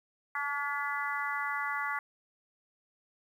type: harmonic tone with a mistuned harmonic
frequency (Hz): 285.5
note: D4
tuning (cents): -49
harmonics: 3 / 4 / 5 / 6 / 7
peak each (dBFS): -39 / -36 / -37 / -39 / -37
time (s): 0.35-1.99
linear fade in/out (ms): 2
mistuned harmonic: 3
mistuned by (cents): +17
effects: 10-bit